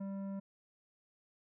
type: tone with tanh clipping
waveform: sine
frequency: 196 Hz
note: G3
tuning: in tune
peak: -40 dBFS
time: 0-0.4 s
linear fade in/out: 10 ms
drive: 11 dB
effects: none